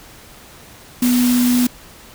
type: tone in noise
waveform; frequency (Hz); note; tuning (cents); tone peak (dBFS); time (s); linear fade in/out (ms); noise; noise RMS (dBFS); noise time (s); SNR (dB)
sine; 246.2; B3; -5; -12; 1.02-1.67; 5; white; -24; 1.02-1.67; +9
effects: pink hiss -42 dBFS RMS until 2.14 s